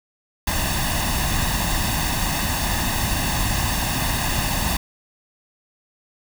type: noise with comb filter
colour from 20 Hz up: pink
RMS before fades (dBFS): -22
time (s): 0.47-4.77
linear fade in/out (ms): 5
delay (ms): 1.1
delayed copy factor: +0.7
effects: none